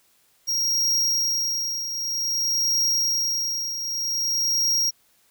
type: tone with tremolo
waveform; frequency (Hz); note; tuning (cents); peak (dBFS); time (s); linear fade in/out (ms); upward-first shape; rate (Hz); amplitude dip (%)
square; 5610; F8; +7; -19; 0.47-4.91; 20; triangle; 0.53; 65
effects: white hiss -62 dBFS RMS until 5.3 s